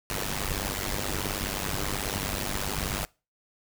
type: noise with amplitude modulation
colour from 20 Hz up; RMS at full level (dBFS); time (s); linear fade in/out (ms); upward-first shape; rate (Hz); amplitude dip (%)
pink; -27; 0.1-3.05; 0; sine; 98.7; 90
effects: noise-tail reverb RT60 0.3 s tail -23 dB re dry

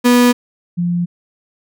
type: tone pair in turn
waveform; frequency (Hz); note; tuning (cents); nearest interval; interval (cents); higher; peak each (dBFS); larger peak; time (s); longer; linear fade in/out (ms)
35% pulse / sine; 244.6 / 174.31; B3 / F3; -16 / -3; tritone; 587; first; -6 / -14; first; 0.04-0.33 / 0.77-1.06; neither; 20
effects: none

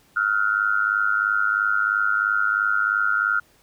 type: tone with amplitude modulation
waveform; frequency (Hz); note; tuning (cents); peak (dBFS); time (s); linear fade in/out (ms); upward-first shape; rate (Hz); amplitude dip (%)
sine; 1409; F6; +15; -14; 0.16-3.4; 10; sine; 103; 95
effects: pink hiss -58 dBFS RMS until 3.62 s

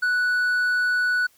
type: tone with hard clipping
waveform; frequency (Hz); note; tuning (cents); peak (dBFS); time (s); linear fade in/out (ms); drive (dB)
sine; 1479; F#6; -1; -20; 0.02-1.27; 10; 3
effects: white hiss -59 dBFS RMS until 1.37 s

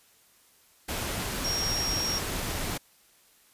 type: tone in noise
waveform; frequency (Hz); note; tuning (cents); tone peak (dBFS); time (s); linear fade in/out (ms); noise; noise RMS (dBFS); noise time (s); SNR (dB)
sine; 5588; F8; 0; -28; 1.44-2.19; 10; pink; -32; 0.88-2.78; +1
effects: white hiss -61 dBFS RMS until 3.53 s + resampled to 32000 Hz

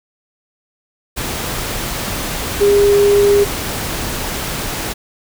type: tone in noise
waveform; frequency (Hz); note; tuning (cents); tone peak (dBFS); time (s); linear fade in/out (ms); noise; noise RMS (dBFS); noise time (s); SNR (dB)
sine; 405.6; G#4; -41; -8; 2.6-3.45; 20; pink; -22; 1.16-4.94; +11
effects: none

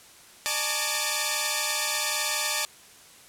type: tone cluster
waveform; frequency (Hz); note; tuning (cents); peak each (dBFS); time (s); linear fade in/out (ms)
5% pulse; 602 / 846 / 907 / 1139 / 2367; D5 / G#5 / A#5 / C#6 / D7; +43 / +32 / -48 / +47 / +13; -20; 0.46-2.65; 0
effects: white hiss -51 dBFS RMS until 3.28 s + low-pass 11000 Hz 12 dB/octave

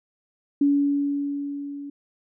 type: tone with level ramp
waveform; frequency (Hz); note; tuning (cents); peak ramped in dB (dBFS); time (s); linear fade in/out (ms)
sine; 284.1; C#4; +43; -15 to -33; 0.61-1.9; 5
effects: none

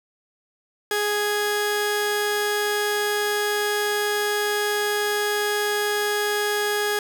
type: tone pair together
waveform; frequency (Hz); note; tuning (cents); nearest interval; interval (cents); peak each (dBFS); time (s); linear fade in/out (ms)
sawtooth; 415.3 / 830.6; G#4 / G#5; 0 / 0; octave; 1200; -19; 0.91-6.99; 2
effects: none

